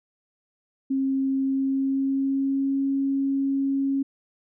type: tone with pitch glide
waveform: sine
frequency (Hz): 268.7 to 273.6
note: C4 to C#4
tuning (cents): +46 to -23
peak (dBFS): -21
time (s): 0.9-4.03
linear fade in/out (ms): 10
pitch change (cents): +31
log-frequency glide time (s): 1.42-2.83
effects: none